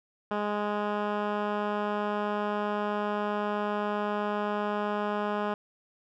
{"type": "tone with low-pass filter", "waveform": "10% pulse", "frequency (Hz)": 207.7, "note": "G#3", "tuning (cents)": 0, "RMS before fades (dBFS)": -30, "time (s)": [0.31, 5.54], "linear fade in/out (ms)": 2, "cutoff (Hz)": 1800, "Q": 0.92, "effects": []}